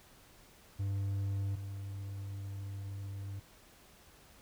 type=tone pair in turn; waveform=triangle; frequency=98.8 / 98.8 Hz; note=G2 / G2; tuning=+14 / +14 cents; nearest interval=unison; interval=0 cents; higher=neither; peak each=-30 / -37 dBFS; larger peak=first; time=0.79-1.56 / 1.56-3.4 s; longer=second; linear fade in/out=10 ms; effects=pink hiss -60 dBFS RMS until 4.41 s